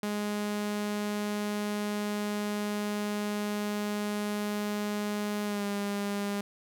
sawtooth tone with pitch glide, 207.7 to 202.4 Hz, G#3 to G#3, 0 to -44 cents, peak -26 dBFS, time 0.03-6.41 s, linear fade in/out 2 ms, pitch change -44 cents, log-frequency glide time 5.45-5.64 s, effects none

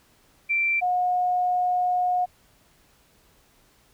sine tone pair in turn, 2349 / 723 Hz, D7 / F#5, 0 / -40 cents, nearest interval octave + minor sixth, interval 2040 cents, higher first, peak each -20 dBFS, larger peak neither, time 0.49-0.81 / 0.81-2.26 s, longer second, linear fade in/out 20 ms, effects pink hiss -60 dBFS RMS until 3.93 s

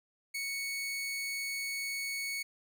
sawtooth tone, 2219 Hz, C#7, 1 cent sharp, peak -31 dBFS, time 0.34-2.43 s, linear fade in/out 10 ms, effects none

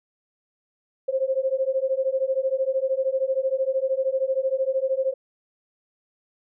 sine beating tone pair, 523.3 / 536.3 Hz, C5 / C5, 0 / +43 cents, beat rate 13 Hz, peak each -24 dBFS, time 1.08-5.14 s, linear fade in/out 10 ms, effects none

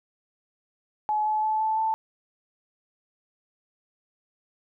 sine tone with pitch steps, 851 / 858.9 / 866.9 / 874.9 / 883 Hz, G#5 / A5 / A5 / A5 / A5, +42 / -42 / -26 / -10 / +6 cents, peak -22 dBFS, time 1.09-1.94 s, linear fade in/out 0 ms, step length 170 ms, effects none

